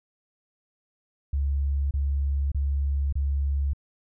sine tone bursts, 69.9 Hz, C#2, 15 cents sharp, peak -22 dBFS, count 4, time 1.33-3.734 s, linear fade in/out 5 ms, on 580 ms, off 28 ms, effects none

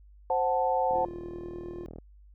sine chord, F# diminished, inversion second, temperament equal, 523.3 / 740 / 880 Hz, C5 / F#5 / A5, 0 / 0 / 0 cents, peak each -28 dBFS, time 0.3-1.05 s, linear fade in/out 2 ms
click train, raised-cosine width 2 ms, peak -29 dBFS, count 44, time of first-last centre 0.91-1.985 s, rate 40 Hz
triangle tone with pitch glide, 349.2 to 351.2 Hz, F4 to F4, 0 to +10 cents, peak -36 dBFS, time 0.95-1.86 s, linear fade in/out 0 ms, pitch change +10 cents, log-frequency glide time 1.23-1.57 s
effects added 50 Hz sine -51 dBFS peak until 2.34 s

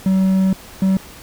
triangle tone pair in turn, 190 / 190.89 Hz, F#3 / G3, +46 / -46 cents, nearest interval unison, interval 8 cents, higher second, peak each -10 dBFS, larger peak neither, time 0.06-0.53 / 0.82-0.97 s, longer first, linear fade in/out 2 ms, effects pink hiss -39 dBFS RMS until 1.22 s

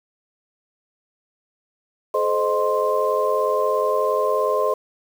sine tone cluster, 428 / 519 / 616 / 1049 Hz, A4 / C5 / D#5 / C6, -48 / -14 / -17 / +4 cents, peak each -23 dBFS, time 2.14-4.74 s, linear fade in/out 5 ms, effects 7-bit

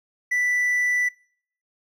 triangle tone, 1975.5 Hz, B6, in tune, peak -18 dBFS, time 0.31-1.09 s, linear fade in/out 10 ms, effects noise-tail reverb RT60 0.6 s tail -25 dB re dry

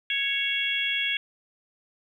harmonic tone with a mistuned harmonic, 554.4 Hz, C#5, in tune, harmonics 3 / 4 / 5 / 6, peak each -33 / -29 / -30 / -28 dBFS, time 0.1-1.17 s, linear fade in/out 2 ms, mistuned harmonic 5, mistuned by -16 cents, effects 10-bit

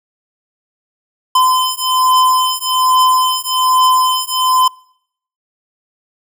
square beating tone pair, 1023 / 1024.2 Hz, C6 / C6, -39 / -37 cents, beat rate 1.2 Hz, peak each -14 dBFS, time 1.35-4.68 s, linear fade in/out 5 ms, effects noise-tail reverb RT60 0.7 s tail -26 dB re dry

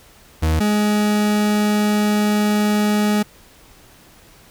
40% pulse tone pair in turn, 79.3 / 209.3 Hz, D#2 / G#3, +33 / +14 cents, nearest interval octave + perfect fourth, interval 1681 cents, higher second, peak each -14 dBFS, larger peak neither, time 0.42-0.6 / 0.6-3.23 s, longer second, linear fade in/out 10 ms, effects pink hiss -48 dBFS RMS until 4.5 s

